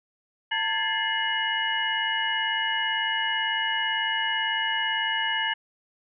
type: tone cluster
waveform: sine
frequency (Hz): 901 / 1637 / 1735 / 2111 / 2913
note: A5 / G#6 / A6 / C7 / F#7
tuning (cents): +41 / -25 / -25 / +15 / -28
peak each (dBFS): -30 / -33 / -29 / -33 / -28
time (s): 0.51-5.54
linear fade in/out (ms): 10
effects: none